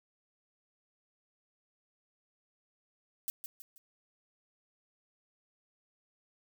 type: noise with echo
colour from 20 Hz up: violet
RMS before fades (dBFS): -35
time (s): 3.28-3.3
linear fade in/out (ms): 0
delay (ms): 160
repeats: 3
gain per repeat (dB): -7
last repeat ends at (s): 3.78
effects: none

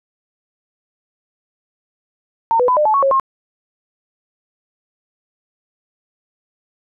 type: tone with pitch steps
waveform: sine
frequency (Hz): 912 / 494.5 / 1002 / 602 / 864 / 1110 / 545 / 1070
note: A#5 / B4 / B5 / D5 / A5 / C#6 / C#5 / C6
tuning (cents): -38 / +2 / +25 / +43 / -32 / +2 / -29 / +38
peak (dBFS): -11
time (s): 2.51-3.198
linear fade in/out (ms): 0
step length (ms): 86
effects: none

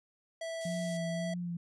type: tone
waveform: square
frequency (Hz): 657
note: E5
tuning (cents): -6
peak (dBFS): -37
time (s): 0.41-1.34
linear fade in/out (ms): 5
type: high-pass noise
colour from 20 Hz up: white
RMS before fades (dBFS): -47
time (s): 0.61-0.97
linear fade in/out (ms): 0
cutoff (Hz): 5400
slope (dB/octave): 12
type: tone with vibrato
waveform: sine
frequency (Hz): 173.2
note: F3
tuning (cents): -14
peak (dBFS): -34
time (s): 0.65-1.57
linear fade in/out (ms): 5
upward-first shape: sine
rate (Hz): 1.8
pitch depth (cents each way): 38
effects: resampled to 22050 Hz

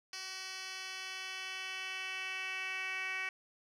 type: tone with band-pass filter sweep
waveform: 10% pulse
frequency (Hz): 377.4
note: F#4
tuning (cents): +34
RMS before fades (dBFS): -41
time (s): 0.13-3.29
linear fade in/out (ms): 2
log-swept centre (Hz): 4300 to 2300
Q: 2.9
effects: none

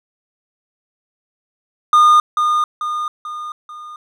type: tone with echo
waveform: triangle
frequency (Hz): 1219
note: D#6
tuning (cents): -36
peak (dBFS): -5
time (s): 1.93-2.2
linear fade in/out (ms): 2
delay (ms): 440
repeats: 4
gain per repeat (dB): -6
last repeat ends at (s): 3.96
effects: none

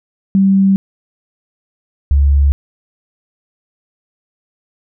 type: tone pair in turn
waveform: sine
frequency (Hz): 194.1 / 70.43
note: G3 / C#2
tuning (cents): -17 / +28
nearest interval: octave + tritone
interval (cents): 1755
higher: first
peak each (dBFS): -7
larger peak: neither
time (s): 0.35-0.76 / 2.11-2.52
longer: neither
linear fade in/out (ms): 0
effects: none

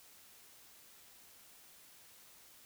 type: silence
effects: white hiss -60 dBFS RMS until 2.65 s

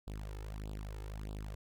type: tone with flanger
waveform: sawtooth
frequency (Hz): 52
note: G#1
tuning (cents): +3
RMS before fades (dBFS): -43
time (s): 0.07-1.55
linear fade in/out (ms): 5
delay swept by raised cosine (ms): 0.24 to 2.34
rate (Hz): 1.6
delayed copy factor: +0.95
effects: none

